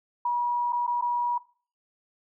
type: tone with dropouts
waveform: sine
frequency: 964 Hz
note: B5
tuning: 42 cents flat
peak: -23 dBFS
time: 0.25-1.38 s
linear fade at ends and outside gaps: 5 ms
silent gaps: 0.724-0.729 / 0.867-0.876 / 1.012-1.022 s
effects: noise-tail reverb RT60 0.4 s tail -19 dB re dry